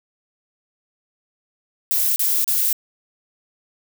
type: noise bursts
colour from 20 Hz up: violet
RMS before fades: -19 dBFS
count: 3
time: 1.91-2.728 s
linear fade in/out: 0 ms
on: 250 ms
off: 34 ms
effects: none